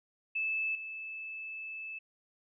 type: tone with level steps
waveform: sine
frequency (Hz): 2621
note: E7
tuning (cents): -11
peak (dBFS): -30 / -39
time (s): 0.35-1.99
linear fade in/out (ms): 10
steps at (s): 0.75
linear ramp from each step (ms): 2
effects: none